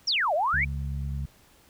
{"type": "exponential two-way sweep", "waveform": "sine", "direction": "down then up", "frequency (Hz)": [5900, 571, 2422], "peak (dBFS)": -22, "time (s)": [0.07, 0.65], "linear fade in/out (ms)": 10, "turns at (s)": 0.34}
{"type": "harmonic tone", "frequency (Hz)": 69.3, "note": "C#2", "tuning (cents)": 0, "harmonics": [1, 2, 3], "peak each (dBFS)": [-30, -33, -43], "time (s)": [0.53, 1.26], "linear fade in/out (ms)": 10}
{"effects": ["pink hiss -58 dBFS RMS until 1.69 s"]}